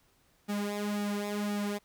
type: tone with flanger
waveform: sawtooth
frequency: 205.8 Hz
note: G#3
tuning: 16 cents flat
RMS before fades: -33 dBFS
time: 0.48-1.79 s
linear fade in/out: 20 ms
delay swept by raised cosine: 1.9 to 4.2 ms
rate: 1.9 Hz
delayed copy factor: -0.75
effects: pink hiss -68 dBFS RMS until 1.84 s